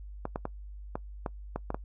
clicks, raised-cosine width 1 ms, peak -18 dBFS, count 8, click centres 0.254 / 0.359 / 0.454 / 0.955 / 1.262 / 1.56 / 1.704 / 1.745 s, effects noise-tail reverb RT60 0.1 s tail -22 dB re dry + added 50 Hz sine -41 dBFS peak until 1.84 s

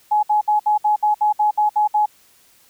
sine tone bursts, 843 Hz, G#5, 26 cents sharp, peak -13 dBFS, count 11, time 0.11-2.06 s, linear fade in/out 10 ms, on 120 ms, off 63 ms, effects white hiss -54 dBFS RMS until 2.69 s

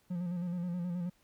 triangle tone with vibrato, 176.1 Hz, F3, 15 cents sharp, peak -31 dBFS, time 0.1-1.1 s, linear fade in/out 10 ms, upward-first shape square, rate 9.4 Hz, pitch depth 41 cents each way, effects pink hiss -70 dBFS RMS until 1.23 s

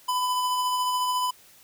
square tone with tremolo, 1001 Hz, B5, 23 cents sharp, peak -23 dBFS, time 0.08-1.31 s, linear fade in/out 10 ms, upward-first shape sine, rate 14 Hz, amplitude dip 25%, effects white hiss -54 dBFS RMS until 1.63 s

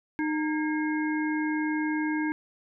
harmonic tone with a mistuned harmonic, 306.8 Hz, D#4, 24 cents flat, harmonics 1 / 3 / 5 / 7, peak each -26 / -36 / -35 / -38 dBFS, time 0.19-2.32 s, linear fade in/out 0 ms, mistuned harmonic 5, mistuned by +100 cents, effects none

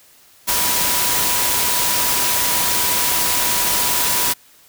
sine tone in noise, 976 Hz, B5, 21 cents flat, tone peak -27 dBFS, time 0.47-4.34 s, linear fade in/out 20 ms, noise white, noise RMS -18 dBFS, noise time 0.47-4.34 s, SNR -12 dB, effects white hiss -50 dBFS RMS until 4.68 s

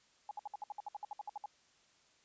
sine tone bursts, 830.6 Hz, G#5, in tune, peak -39 dBFS, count 15, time 0.29-1.459 s, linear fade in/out 2 ms, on 21 ms, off 61 ms, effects white hiss -69 dBFS RMS until 2.24 s + resampled to 16000 Hz

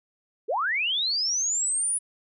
sine linear sweep, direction up, 367.9 to 9956 Hz, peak -23 dBFS, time 0.48-1.99 s, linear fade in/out 20 ms, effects none

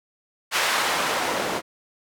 white noise with band-pass filter sweep, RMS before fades -24 dBFS, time 0.51-1.62 s, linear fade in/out 50 ms, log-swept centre 1500 to 440 Hz, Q 0.78, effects none

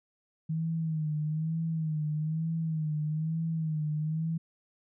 sine tone with vibrato, 157.5 Hz, D#3, 21 cents sharp, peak -28 dBFS, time 0.49-4.38 s, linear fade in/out 10 ms, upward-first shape sine, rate 1.1 Hz, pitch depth 67 cents each way, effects none

